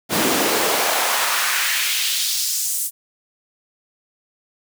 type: noise with high-pass filter sweep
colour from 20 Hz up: pink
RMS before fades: -20 dBFS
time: 0.09-2.91 s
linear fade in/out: 50 ms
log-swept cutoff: 210 to 9600 Hz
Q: 1.5
effects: none